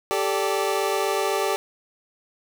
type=chord; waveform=25% pulse; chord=G suspended second; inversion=none; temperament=equal with one note detuned; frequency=392 / 440 / 581.9 Hz; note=G4 / A4 / D5; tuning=0 / 0 / -16 cents; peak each=-21 / -23 / -24 dBFS; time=0.11-1.56 s; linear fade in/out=0 ms; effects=none